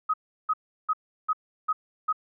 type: tone bursts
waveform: sine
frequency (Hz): 1263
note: D#6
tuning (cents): +26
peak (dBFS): -21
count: 6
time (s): 0.09-2.128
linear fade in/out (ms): 10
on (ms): 48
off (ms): 350
effects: none